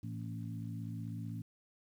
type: harmonic tone with a mistuned harmonic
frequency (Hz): 55.8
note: A1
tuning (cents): +25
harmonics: 2 / 3 / 4 / 5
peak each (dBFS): -41 / -45 / -47 / -49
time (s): 0.03-1.42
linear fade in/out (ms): 5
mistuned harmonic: 4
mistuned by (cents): +37
effects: 11-bit